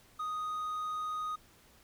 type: tone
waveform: triangle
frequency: 1244.5 Hz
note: D#6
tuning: in tune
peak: -32 dBFS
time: 0.19-1.36 s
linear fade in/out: 10 ms
effects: pink hiss -62 dBFS RMS until 1.83 s